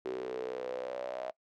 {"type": "tone with high-pass filter sweep", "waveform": "sawtooth", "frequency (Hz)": 63, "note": "B1", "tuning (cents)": 35, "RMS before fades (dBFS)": -38, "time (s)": [0.05, 1.31], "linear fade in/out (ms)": 0, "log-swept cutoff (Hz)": [380, 640], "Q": 9.6, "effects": ["noise-tail reverb RT60 0.1 s tail -21 dB re dry", "low-pass 4000 Hz 12 dB/octave"]}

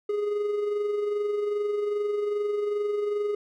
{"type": "tone with amplitude modulation", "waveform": "triangle", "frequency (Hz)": 414.2, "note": "G#4", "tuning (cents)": -5, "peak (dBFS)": -21, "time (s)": [0.09, 3.35], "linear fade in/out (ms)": 5, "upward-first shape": "sine", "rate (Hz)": 22.5, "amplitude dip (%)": 40, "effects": []}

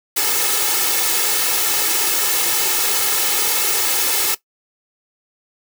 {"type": "noise with comb filter", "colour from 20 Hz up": "white", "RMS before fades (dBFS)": -18, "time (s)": [0.16, 4.35], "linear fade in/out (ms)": 10, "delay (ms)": 2.3, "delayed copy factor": 0.95, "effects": ["noise-tail reverb RT60 0.1 s tail -17 dB re dry", "high-pass 200 Hz 12 dB/octave"]}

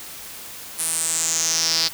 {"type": "tone with band-pass filter sweep", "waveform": "sawtooth", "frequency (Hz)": 162.9, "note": "E3", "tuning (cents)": -20, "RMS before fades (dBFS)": -22, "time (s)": [0.78, 1.89], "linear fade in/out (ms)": 20, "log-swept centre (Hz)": [10000, 4700], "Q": 5.5, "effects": ["white hiss -37 dBFS RMS until 1.93 s"]}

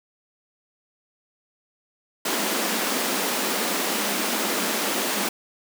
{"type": "high-pass noise", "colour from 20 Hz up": "pink", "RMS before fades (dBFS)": -25, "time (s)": [2.25, 5.29], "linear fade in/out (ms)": 5, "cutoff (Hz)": 190, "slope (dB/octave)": 96, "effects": []}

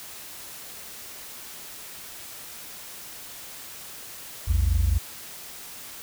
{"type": "tone pair together", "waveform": "sine", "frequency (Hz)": [58.27, 82.41], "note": ["A#1", "E2"], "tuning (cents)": [0, 0], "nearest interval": "tritone", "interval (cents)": 600, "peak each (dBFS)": -20, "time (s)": [4.47, 4.99], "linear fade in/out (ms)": 20, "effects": ["tanh soft clip ceiling -15 dBFS", "white hiss -41 dBFS RMS until 6.02 s"]}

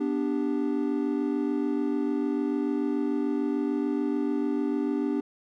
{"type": "chord", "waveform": "triangle", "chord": "G major", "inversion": "first", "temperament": "equal with one note detuned", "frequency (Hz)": [246.9, 293.7, 394.5], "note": ["B3", "D4", "G4"], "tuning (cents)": [0, 0, 11], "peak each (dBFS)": [-28, -25, -30], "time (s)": [0, 5.21], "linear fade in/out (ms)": 10, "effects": []}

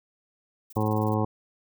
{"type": "noise bursts", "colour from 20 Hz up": "violet", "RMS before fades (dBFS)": -46, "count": 9, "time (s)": [0.7, 1.143], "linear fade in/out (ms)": 5, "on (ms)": 27, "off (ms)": 25}
{"type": "harmonic tone", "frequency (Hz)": 107.6, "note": "A2", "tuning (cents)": -38, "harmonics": [1, 2, 3, 4, 5, 7, 8, 9, 10], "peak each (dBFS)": [-26, -29, -31, -32, -33, -34, -35, -36, -36], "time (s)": [0.76, 1.25], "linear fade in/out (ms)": 5}
{"effects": []}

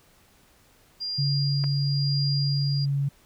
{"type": "tone with tremolo", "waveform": "sine", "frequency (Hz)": 4800, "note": "D8", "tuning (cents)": 37, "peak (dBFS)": -27, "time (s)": [1, 2.86], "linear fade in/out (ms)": 20, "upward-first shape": "sine", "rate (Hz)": 1, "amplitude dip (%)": 40}
{"type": "tone", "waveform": "sine", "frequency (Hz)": 140, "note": "C#3", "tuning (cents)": 18, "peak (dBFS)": -22, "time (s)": [1.18, 3.09], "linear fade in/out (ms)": 10}
{"type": "clicks", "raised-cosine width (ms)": 0.5, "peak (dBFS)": -24, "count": 2, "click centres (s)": [1.639, 1.642]}
{"effects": ["pink hiss -59 dBFS RMS until 3.25 s"]}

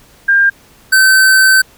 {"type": "tone pair in turn", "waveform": ["sine", "square"], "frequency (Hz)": [1600, 1538.4], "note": ["G6", "G6"], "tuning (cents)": [35, -33], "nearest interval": "minor second", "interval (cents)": 68, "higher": "first", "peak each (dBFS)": [-6, -6], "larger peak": "neither", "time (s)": [[0.28, 0.5], [0.92, 1.62]], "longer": "second", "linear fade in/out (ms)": 10, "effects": ["pink hiss -45 dBFS RMS until 1.77 s"]}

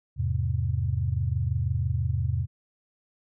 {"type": "chord", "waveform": "sine", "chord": "E augmented", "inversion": "none", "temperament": "just", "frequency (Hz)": [82.41, 103.01, 128.76], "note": ["E2", "G#2", "B#2"], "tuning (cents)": [0, -14, -27], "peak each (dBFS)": -28, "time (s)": [0.16, 2.47], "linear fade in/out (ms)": 50, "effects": []}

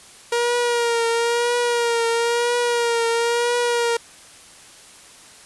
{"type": "tone with vibrato", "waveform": "sawtooth", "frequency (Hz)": 472.2, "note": "A#4", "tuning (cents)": 22, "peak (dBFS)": -14, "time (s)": [0.32, 3.97], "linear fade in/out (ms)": 5, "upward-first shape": "triangle", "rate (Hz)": 1, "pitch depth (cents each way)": 45, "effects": ["white hiss -45 dBFS RMS until 5.45 s", "resampled to 24000 Hz"]}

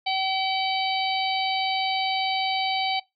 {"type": "harmonic tone with a mistuned harmonic", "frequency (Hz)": 765, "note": "G5", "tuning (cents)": -42, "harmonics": [1, 3, 4, 5, 6], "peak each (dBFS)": [-25, -30, -31, -32, -33], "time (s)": [0.06, 3], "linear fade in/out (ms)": 10, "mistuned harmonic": 5, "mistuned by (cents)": 24, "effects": ["noise-tail reverb RT60 0.2 s tail -21 dB re dry"]}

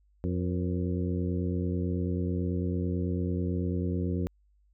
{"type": "harmonic tone with a mistuned harmonic", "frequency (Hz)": 89.1, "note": "F2", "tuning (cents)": 35, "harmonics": [1, 2, 3, 4, 5, 6], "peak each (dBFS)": [-30, -32, -35, -37, -40, -47], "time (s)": [0.24, 4.27], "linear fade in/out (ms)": 0, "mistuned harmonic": 5, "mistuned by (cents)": 67, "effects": ["added 50 Hz sine -62 dBFS peak until 4.73 s"]}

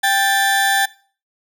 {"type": "tone pair together", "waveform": "30% pulse", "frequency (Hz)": [788.5, 1760], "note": ["G5", "A6"], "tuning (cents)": [10, 0], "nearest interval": "octave + major second", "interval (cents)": 1390, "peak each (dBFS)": -14, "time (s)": [0.03, 0.86], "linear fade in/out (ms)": 10, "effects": ["noise-tail reverb RT60 0.4 s tail -20 dB re dry"]}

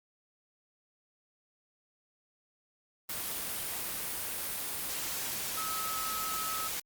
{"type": "tone in noise", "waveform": "sine", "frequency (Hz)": 1289, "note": "E6", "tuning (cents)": -39, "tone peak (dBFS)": -36, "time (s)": [5.57, 6.68], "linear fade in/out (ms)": 5, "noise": "white", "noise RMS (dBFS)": -36, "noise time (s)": [3.09, 6.8], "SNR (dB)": -3, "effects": ["Opus 32 kbps"]}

